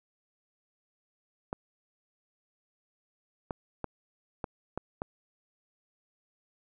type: clicks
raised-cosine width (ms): 1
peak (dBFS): -19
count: 6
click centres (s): 1.529 / 3.508 / 3.843 / 4.442 / 4.776 / 5.019
effects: none